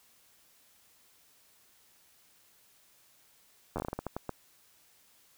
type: slowing click train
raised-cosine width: 1 ms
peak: -20 dBFS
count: 12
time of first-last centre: 3.76-4.293 s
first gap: 10 ms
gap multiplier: 1.29
effects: white hiss -64 dBFS RMS until 5.37 s